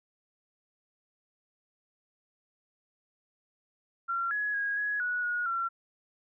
sine tone with pitch steps, 1371 / 1682 / 1644 / 1675 / 1466 / 1447 / 1362 Hz, F6 / G#6 / G#6 / G#6 / F#6 / F#6 / F6, -32 / +22 / -18 / +14 / -16 / -39 / -44 cents, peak -28 dBFS, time 4.08-5.69 s, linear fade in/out 20 ms, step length 230 ms, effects none

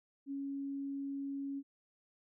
sine tone, 277.2 Hz, C#4, in tune, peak -37 dBFS, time 0.26-1.63 s, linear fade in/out 50 ms, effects none

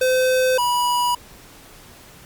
square tone pair in turn, 513 / 975.2 Hz, C5 / B5, -34 / -22 cents, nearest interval major seventh, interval 1112 cents, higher second, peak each -16 / -18 dBFS, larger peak first, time 0.01-0.58 / 0.58-1.15 s, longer neither, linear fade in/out 5 ms, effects pink hiss -45 dBFS RMS until 2.25 s + Opus 48 kbps

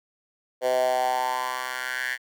10% pulse tone with high-pass filter sweep, 127.2 Hz, C3, 48 cents flat, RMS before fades -26 dBFS, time 0.61-2.18 s, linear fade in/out 50 ms, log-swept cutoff 540 to 1800 Hz, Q 5.5, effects none

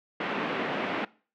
pink band-pass noise, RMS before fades -31 dBFS, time 0.2-1.05 s, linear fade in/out 5 ms, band 200 to 2800 Hz, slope 24 dB/octave, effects noise-tail reverb RT60 0.4 s tail -22 dB re dry

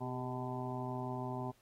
harmonic tone with a mistuned harmonic, 126.1 Hz, B2, 36 cents sharp, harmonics 1 / 2 / 3 / 5 / 6 / 7 / 8, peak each -41 / -43 / -45 / -47 / -47 / -46 / -48 dBFS, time 0-1.52 s, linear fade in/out 20 ms, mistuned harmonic 3, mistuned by +37 cents, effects pink hiss -70 dBFS RMS until 1.61 s + AAC 48 kbps

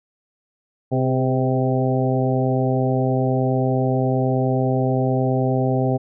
harmonic tone with a mistuned harmonic, 129.5 Hz, C3, 17 cents flat, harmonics 1 / 2 / 3 / 4 / 5 / 6, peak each -20 / -23 / -25 / -26 / -27 / -28 dBFS, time 0.91-5.98 s, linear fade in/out 20 ms, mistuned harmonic 3, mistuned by +37 cents, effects none

